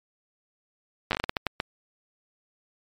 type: slowing click train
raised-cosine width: 0.3 ms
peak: -9 dBFS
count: 11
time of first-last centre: 1.11-1.601 s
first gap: 9 ms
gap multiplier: 1.35
effects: MP3 96 kbps